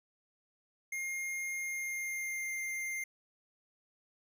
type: tone with pitch glide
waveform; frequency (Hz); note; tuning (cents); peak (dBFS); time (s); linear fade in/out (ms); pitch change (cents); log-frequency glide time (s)
square; 2129 to 2103; C7 to C7; +30 to +8; -36; 0.92-3.04; 5; -22; 1.58-2.55
effects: none